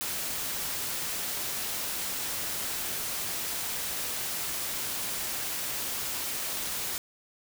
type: noise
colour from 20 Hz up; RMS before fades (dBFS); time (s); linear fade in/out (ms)
white; -33; 0.01-6.98; 0
effects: none